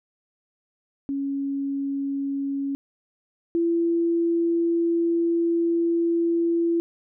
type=tone pair in turn; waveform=sine; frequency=277.2 / 337.3 Hz; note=C#4 / E4; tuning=0 / +40 cents; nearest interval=minor third; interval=340 cents; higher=second; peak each=-24 / -19 dBFS; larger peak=second; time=1.09-2.75 / 3.55-6.8 s; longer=second; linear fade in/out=0 ms; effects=none